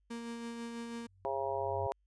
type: tone with tremolo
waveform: 35% pulse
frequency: 233.4 Hz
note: A#3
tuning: 2 cents sharp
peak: -37 dBFS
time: 0.1-1.07 s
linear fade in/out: 10 ms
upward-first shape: sine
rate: 6.1 Hz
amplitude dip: 30%
type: tone with exponential growth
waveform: sine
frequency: 95.1 Hz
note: F#2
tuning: 48 cents sharp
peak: -37 dBFS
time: 0.76-1.87 s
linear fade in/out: 5 ms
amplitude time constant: 240 ms
type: harmonic tone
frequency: 135.9 Hz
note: C#3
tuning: 34 cents flat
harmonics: 3 / 4 / 5 / 6 / 7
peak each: -39 / -38 / -38 / -42 / -39 dBFS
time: 1.25-1.92 s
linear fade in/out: 0 ms
effects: added 50 Hz sine -70 dBFS peak until 2.06 s + resampled to 22050 Hz